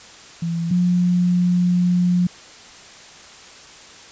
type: tone pair in turn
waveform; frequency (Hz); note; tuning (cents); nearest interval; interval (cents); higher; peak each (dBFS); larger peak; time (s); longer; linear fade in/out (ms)
sine; 168 / 177.97; E3 / F3; +33 / +33; minor second; 100; second; -20 / -14; second; 0.42-0.71 / 0.71-2.27; second; 5
effects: white hiss -42 dBFS RMS until 4.11 s + resampled to 16000 Hz